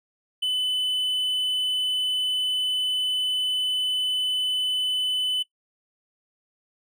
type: tone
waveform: triangle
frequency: 3010 Hz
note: F#7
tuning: 29 cents sharp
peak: -20 dBFS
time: 0.42-5.43 s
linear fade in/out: 10 ms
effects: noise-tail reverb RT60 0.1 s tail -20 dB re dry